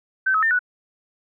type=tone with pitch steps; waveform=sine; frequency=1539 / 1283 / 1802 / 1476 Hz; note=G6 / E6 / A6 / F#6; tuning=-32 / -47 / +41 / -5 cents; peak=-16 dBFS; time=0.26-0.592 s; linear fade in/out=10 ms; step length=83 ms; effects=none